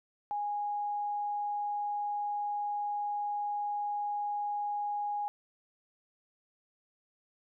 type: tone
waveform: sine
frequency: 825 Hz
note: G#5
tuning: 12 cents flat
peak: -31 dBFS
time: 0.31-5.28 s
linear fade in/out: 0 ms
effects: none